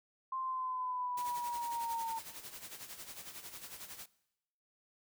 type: linear sweep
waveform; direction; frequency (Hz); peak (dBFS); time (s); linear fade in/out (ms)
sine; down; 1053 to 902; -35; 0.32-2.19; 5
type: noise with tremolo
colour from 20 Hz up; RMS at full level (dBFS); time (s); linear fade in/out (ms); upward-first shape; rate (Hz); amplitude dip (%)
white; -46; 1.17-4.06; 5; sine; 11; 65
effects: noise-tail reverb RT60 0.9 s tail -21 dB re dry